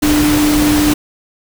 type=tone in noise; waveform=sine; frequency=298.6 Hz; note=D4; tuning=29 cents sharp; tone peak=-10 dBFS; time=0.02-0.94 s; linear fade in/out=10 ms; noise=pink; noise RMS=-17 dBFS; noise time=0.02-0.94 s; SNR=+4 dB; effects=none